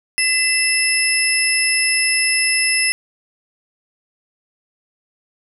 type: tone cluster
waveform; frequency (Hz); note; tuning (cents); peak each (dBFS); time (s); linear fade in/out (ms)
sine; 2016 / 2650 / 5220 / 10850; B6 / E7 / E8 / E9; +35 / +9 / -18 / +49; -20; 0.18-2.92; 0
effects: none